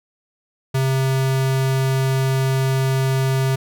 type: tone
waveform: square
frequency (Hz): 133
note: C3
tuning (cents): +29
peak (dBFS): -17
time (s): 0.74-3.56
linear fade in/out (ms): 10
effects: none